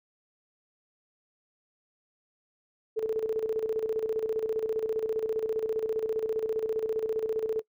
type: tone with tremolo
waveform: sine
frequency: 440 Hz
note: A4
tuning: in tune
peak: -24 dBFS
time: 2.96-7.62 s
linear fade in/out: 20 ms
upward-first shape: square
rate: 15 Hz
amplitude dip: 60%
effects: noise-tail reverb RT60 0.1 s tail -22 dB re dry